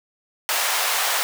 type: high-pass noise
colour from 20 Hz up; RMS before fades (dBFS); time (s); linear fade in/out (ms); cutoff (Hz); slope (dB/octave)
pink; -22; 0.49-1.23; 0; 680; 24
effects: none